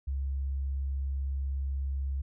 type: tone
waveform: sine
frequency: 68.1 Hz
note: C#2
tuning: 30 cents flat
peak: -29 dBFS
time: 0.07-2.22 s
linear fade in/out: 10 ms
effects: none